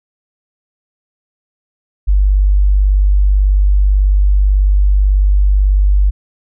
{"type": "tone", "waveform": "sine", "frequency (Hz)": 49.1, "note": "G1", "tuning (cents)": 4, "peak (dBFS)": -7, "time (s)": [2.07, 6.11], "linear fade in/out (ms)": 20, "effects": []}